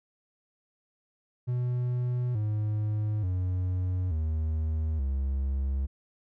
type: tone with pitch steps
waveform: triangle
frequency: 123.47 / 106.25 / 91.44 / 78.69 / 67.71 Hz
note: B2 / G#2 / F#2 / D#2 / C#2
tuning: 0 / +40 / -20 / +20 / -40 cents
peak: -24 dBFS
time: 1.47-5.87 s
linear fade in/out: 20 ms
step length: 880 ms
effects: none